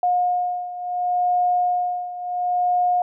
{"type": "beating tone pair", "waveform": "sine", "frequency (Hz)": [717, 717.71], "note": ["F5", "F5"], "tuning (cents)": [45, 47], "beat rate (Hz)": 0.71, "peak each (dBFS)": [-20, -24], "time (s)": [0.03, 3.02], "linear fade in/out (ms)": 2, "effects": []}